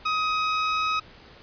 sawtooth tone with pitch glide, 1261 to 1268.3 Hz, D#6 to D#6, +23 to +33 cents, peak -19 dBFS, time 0.05-1 s, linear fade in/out 10 ms, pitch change +10 cents, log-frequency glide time 0.3-0.84 s, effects pink hiss -49 dBFS RMS until 1.42 s + resampled to 11025 Hz

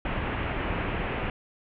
pink low-pass noise, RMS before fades -30 dBFS, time 0.05-1.3 s, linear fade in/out 2 ms, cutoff 2900 Hz, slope 48 dB/octave, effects none

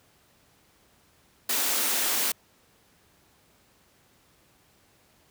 white high-pass noise, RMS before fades -26 dBFS, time 1.49-2.32 s, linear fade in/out 5 ms, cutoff 210 Hz, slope 48 dB/octave, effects pink hiss -62 dBFS RMS until 5.3 s + high-pass 60 Hz 12 dB/octave

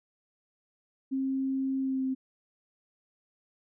sine tone with pitch glide, 267 to 262.6 Hz, C4 to C4, +35 to +6 cents, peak -27 dBFS, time 1.11-2.15 s, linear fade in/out 20 ms, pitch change -29 cents, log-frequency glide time 1.8-2.04 s, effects none

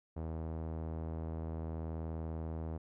sawtooth tone with low-pass filter, 80.5 Hz, E2, 41 cents flat, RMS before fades -40 dBFS, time 0.16-2.78 s, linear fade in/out 10 ms, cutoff 740 Hz, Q 1, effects none

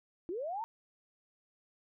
sine linear sweep, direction up, 320 to 933 Hz, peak -35 dBFS, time 0.29-0.64 s, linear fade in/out 0 ms, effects none

